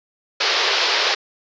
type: band-pass noise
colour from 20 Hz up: white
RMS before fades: -19 dBFS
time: 0.4-1.15 s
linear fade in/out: 10 ms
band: 370 to 5200 Hz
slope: 48 dB/octave
effects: resampled to 16000 Hz